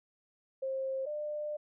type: tone pair in turn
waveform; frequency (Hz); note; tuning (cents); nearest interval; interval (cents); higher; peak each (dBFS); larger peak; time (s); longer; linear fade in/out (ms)
sine; 532 / 598.6; C5 / D5; +29 / +33; major second; 204; second; -32 / -34; first; 0.62-1.06 / 1.06-1.57; second; 10
effects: none